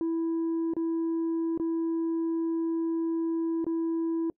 sine tone with dropouts, 329.6 Hz, E4, in tune, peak -23 dBFS, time 0.01-4.3 s, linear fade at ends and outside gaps 1 ms, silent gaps 0.736-0.766 / 1.576-1.598 / 3.644-3.666 s, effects noise-tail reverb RT60 0.1 s tail -25 dB re dry + tanh soft clip ceiling -25 dBFS

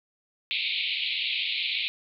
pink band-pass noise, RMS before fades -29 dBFS, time 0.51-1.88 s, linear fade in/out 0 ms, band 2200 to 4200 Hz, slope 96 dB/octave, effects none

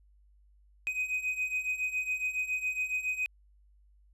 triangle beating tone pair, 2504 / 2511.2 Hz, D#7 / D#7, +10 / +15 cents, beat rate 7.2 Hz, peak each -34 / -30 dBFS, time 0.87-3.26 s, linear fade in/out 0 ms, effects added 50 Hz sine -59 dBFS peak until 4.13 s + resampled to 32000 Hz

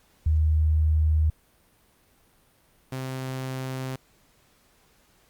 sine / sawtooth tone pair in turn, 77.78 / 130.81 Hz, D#2 / C3, 0 / 0 cents, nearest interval major sixth, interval 900 cents, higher second, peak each -18 / -26 dBFS, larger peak first, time 0.26-1.3 / 2.92-3.96 s, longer neither, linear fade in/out 5 ms, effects pink hiss -62 dBFS RMS until 5.29 s + Opus 48 kbps

